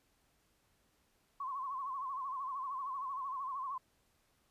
sine tone with vibrato, 1072 Hz, C6, 42 cents sharp, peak -37 dBFS, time 1.4-3.78 s, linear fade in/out 5 ms, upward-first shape sine, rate 13 Hz, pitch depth 96 cents each way, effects pink hiss -74 dBFS RMS until 4.5 s + resampled to 32000 Hz

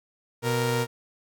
sawtooth tone pair together, 123.47 / 466.2 Hz, B2 / A#4, 0 / 0 cents, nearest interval octave + major seventh, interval 2300 cents, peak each -22 dBFS, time 0.42-0.87 s, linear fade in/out 50 ms, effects none

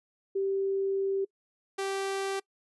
sine / sawtooth tone pair in turn, 390 / 390 Hz, G4 / G4, -9 / -9 cents, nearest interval unison, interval 0 cents, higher neither, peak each -26 dBFS, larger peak neither, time 0.35-1.25 / 1.78-2.4 s, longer first, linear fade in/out 10 ms, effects noise-tail reverb RT60 0.1 s tail -24 dB re dry + resampled to 24000 Hz

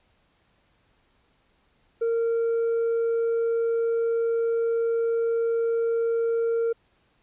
sine tone with tanh clipping, 460.8 Hz, A#4, 20 cents flat, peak -22 dBFS, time 2.01-6.73 s, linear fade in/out 10 ms, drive 2 dB, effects pink hiss -66 dBFS RMS until 7.22 s + resampled to 8000 Hz

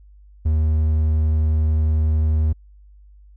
triangle tone, 77.78 Hz, D#2, in tune, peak -13 dBFS, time 0.45-2.53 s, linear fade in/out 10 ms, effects added 50 Hz sine -44 dBFS peak until 3.36 s

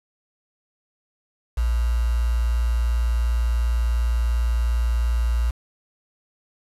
sine tone with quantisation, 58.6 Hz, A#1, 10 cents sharp, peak -18 dBFS, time 1.57-5.51 s, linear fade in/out 10 ms, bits 6, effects resampled to 32000 Hz

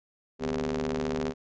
sawtooth ring-modulated tone, 74.6 Hz, D2, 28 cents sharp, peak -21 dBFS, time 0.39-1.34 s, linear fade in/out 50 ms, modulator 326 Hz, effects resampled to 16000 Hz

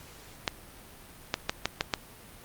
clicks, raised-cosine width 0.2 ms, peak -8 dBFS, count 6, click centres 0.478 / 1.341 / 1.495 / 1.656 / 1.809 / 1.938 s, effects pink hiss -50 dBFS RMS until 2.44 s + Opus 48 kbps

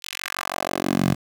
10% pulse tone with high-pass filter sweep, 46.25 Hz, F#1, in tune, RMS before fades -25 dBFS, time 0.02-1.15 s, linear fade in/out 20 ms, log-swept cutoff 3500 to 130 Hz, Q 1.7, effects 8-bit

